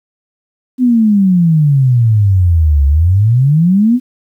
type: exponential two-way sweep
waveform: sine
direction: down then up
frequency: 258.4 to 68.5 to 258.4 Hz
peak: -6 dBFS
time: 0.78-4 s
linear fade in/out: 50 ms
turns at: 2.86 s
effects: 8-bit